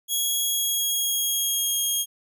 10% pulse tone with pitch glide, 3322 to 3254 Hz, G#7 to G#7, 0 to -36 cents, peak -15 dBFS, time 0.08-2.06 s, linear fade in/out 50 ms, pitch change -36 cents, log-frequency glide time 0.42-1.78 s, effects none

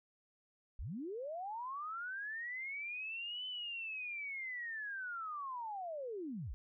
sine linear two-way sweep, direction up then down, 34.33 to 3041 to 34.33 Hz, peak -40 dBFS, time 0.79-6.54 s, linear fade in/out 0 ms, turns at 3.46 s, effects none

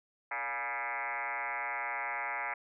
sine tone with frequency modulation, 1480 Hz, F#6, in tune, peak -33 dBFS, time 0.31-2.54 s, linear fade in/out 5 ms, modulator 129 Hz, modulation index 6, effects none

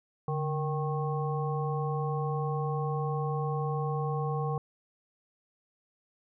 harmonic tone with a mistuned harmonic, 155.56 Hz, D#3, in tune, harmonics 1 / 3 / 5 / 7, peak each -30 / -35 / -37 / -38 dBFS, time 0.28-4.58 s, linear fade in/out 2 ms, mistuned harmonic 1, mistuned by -120 cents, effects none

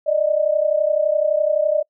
sine tone pair together, 590.5 / 622.3 Hz, D5 / D#5, +9 / 0 cents, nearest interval minor second, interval 91 cents, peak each -18 / -18 dBFS, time 0.06-1.83 s, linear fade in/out 20 ms, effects noise-tail reverb RT60 0.1 s tail -26 dB re dry

